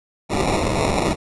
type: noise with sample-and-hold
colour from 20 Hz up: white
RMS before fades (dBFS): -20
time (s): 0.29-1.16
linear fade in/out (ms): 50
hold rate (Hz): 1575
effects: resampled to 24000 Hz